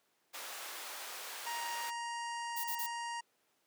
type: high-pass noise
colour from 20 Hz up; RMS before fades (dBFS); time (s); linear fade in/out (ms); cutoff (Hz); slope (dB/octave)
pink; -45; 0.33-1.91; 20; 730; 12
type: harmonic tone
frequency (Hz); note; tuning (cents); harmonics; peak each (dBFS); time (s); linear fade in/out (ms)
939; A#5; +12; 1 / 2 / 3 / 5 / 6 / 7 / 8 / 9 / 10; -39 / -45 / -49 / -53 / -55 / -56 / -57 / -58 / -59; 1.46-3.21; 10
type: noise bursts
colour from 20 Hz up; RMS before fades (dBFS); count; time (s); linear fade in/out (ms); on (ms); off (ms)
violet; -39; 3; 2.56-2.867; 10; 81; 32
effects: pink hiss -75 dBFS RMS until 3.66 s + high-pass 300 Hz 12 dB/octave

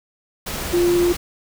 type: tone in noise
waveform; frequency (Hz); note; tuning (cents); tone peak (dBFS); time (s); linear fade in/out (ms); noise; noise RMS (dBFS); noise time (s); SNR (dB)
sine; 349.2; F4; 0; -14; 0.73-1.13; 10; pink; -27; 0.46-1.17; +10
effects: none

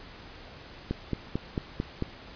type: click train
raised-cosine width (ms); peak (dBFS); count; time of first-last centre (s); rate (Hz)
3; -15; 6; 0.91-2.024; 4.49
effects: pink hiss -47 dBFS RMS until 2.35 s + resampled to 11025 Hz

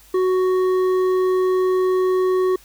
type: tone with hard clipping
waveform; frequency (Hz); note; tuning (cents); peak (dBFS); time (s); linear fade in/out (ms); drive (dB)
sine; 370.8; F#4; +4; -17; 0.14-2.56; 5; 7
effects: added 50 Hz sine -52 dBFS peak until 2.64 s + white hiss -50 dBFS RMS until 2.64 s

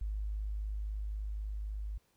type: tone with level ramp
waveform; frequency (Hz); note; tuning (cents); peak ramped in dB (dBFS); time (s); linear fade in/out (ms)
sine; 51.91; G#1; 0; -33 to -36; 0.01-1.98; 5
effects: pink hiss -73 dBFS RMS until 2.16 s

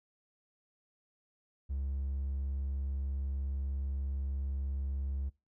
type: tone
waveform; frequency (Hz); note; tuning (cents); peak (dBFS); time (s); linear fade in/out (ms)
triangle; 68.4; C#2; -23; -30; 1.69-5.3; 20
effects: noise-tail reverb RT60 0.3 s tail -25 dB re dry + tanh soft clip ceiling -26 dBFS

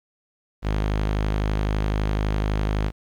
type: tone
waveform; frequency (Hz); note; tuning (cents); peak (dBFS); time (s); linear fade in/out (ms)
sawtooth; 51.91; G#1; 0; -17; 0.62-2.92; 50
effects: low-pass 4000 Hz 12 dB/octave + 9-bit

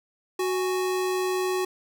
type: tone pair together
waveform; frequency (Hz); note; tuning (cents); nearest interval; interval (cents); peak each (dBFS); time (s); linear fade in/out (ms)
square; 370 / 828.7; F#4 / G#5; 0 / -4; octave + major second; 1396; -25 / -35; 0.39-1.65; 5
effects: none

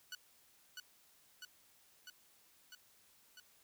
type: tone with echo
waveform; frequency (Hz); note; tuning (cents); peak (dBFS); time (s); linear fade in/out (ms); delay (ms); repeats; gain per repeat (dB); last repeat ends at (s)
15% pulse; 1480; F#6; 0; -37; 0.12-0.15; 2; 650; 5; -2; 3.4
effects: white hiss -68 dBFS RMS until 3.63 s

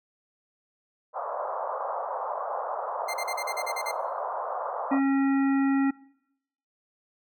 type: band-pass noise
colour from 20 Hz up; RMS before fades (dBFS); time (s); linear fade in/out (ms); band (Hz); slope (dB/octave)
pink; -32; 1.13-5.01; 50; 540 to 1200; 48
type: tone bursts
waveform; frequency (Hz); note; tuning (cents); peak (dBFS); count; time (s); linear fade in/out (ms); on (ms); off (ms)
sawtooth; 2093; C7; 0; -28; 9; 3.08-3.916; 10; 60; 37
type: harmonic tone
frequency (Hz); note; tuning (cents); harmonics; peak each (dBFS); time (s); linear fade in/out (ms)
273.2; C#4; -25; 1 / 3 / 5 / 7 / 9; -21 / -34 / -36 / -37 / -45; 4.91-5.91; 10
effects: noise-tail reverb RT60 0.8 s tail -23 dB re dry

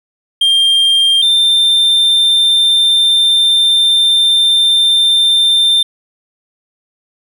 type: tone pair in turn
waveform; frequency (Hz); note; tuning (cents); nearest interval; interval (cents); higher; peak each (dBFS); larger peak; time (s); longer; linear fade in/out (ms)
triangle; 3194 / 3585; G7 / A7; +32 / +32; major second; 200; second; -6; neither; 0.41-1.22 / 1.22-5.83; second; 5
effects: none

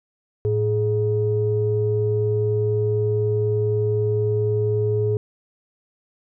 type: tone pair together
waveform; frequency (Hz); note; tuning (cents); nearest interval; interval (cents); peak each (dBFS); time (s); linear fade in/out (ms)
sine; 109.5 / 420.2; A2 / G#4; -8 / +20; octave + major seventh; 2328; -20; 0.45-5.17; 0
effects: tanh soft clip ceiling -10 dBFS

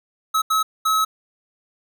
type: tone bursts at uneven times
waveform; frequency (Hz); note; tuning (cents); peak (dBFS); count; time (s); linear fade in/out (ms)
square; 1287; E6; -42; -17; 3; 0.34-0.42 / 0.5-0.63 / 0.85-1.05; 10
effects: none

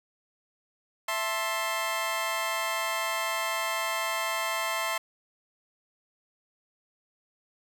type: chord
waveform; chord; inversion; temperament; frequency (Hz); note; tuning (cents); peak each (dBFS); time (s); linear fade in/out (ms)
20% pulse; A minor; second; just; 660 / 880 / 1056; E5 / A5 / C6; +2 / 0 / +16; -28 / -30 / -26; 1.08-4.98; 5
effects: none

